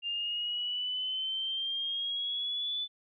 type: exponential sweep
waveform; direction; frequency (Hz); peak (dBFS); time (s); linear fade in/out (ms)
sine; up; 2794 to 3500; -31; 0.02-2.88; 50
effects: none